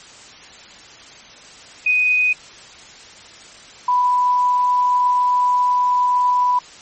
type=tone pair in turn; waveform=sine; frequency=2495 / 990.1 Hz; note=D#7 / B5; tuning=+4 / +4 cents; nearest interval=octave + major third; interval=1600 cents; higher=first; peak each=-13 dBFS; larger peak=neither; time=1.86-2.33 / 3.88-6.59 s; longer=second; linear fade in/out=5 ms; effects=white hiss -41 dBFS RMS until 6.81 s + MP3 32 kbps